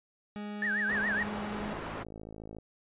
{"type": "tone with pitch glide", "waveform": "40% pulse", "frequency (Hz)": [207.6, 208.8], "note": ["G#3", "G#3"], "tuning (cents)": [0, 10], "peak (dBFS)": -36, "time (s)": [0.36, 1.73], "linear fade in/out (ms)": 0, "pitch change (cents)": 10, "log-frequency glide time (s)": [1.16, 1.29]}
{"type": "tone with vibrato", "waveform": "sine", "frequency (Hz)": 1707, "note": "G#6", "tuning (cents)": 47, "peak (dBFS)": -28, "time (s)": [0.62, 1.23], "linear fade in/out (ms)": 2, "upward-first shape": "triangle", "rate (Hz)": 7.2, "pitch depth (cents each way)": 210}
{"type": "low-pass noise", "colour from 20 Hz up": "white", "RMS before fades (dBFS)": -40, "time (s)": [0.88, 2.04], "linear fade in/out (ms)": 20, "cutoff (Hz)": 1200, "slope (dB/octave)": 12}
{"type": "click train", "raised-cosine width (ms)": 2, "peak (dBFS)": -31, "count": 58, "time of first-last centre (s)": [1.53, 2.586], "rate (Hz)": 54}
{"effects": ["resampled to 8000 Hz"]}